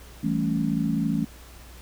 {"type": "chord", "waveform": "sine", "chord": "A dominant seventh", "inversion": "second", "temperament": "equal", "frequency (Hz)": [164.81, 196, 220, 277.2], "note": ["E3", "G3", "A3", "C#4"], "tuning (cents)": [0, 0, 0, 0], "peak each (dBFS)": [-27, -30, -26, -28], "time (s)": [0.23, 1.25], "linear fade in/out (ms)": 10, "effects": ["added 60 Hz sine -45 dBFS peak until 1.81 s", "pink hiss -49 dBFS RMS until 1.81 s"]}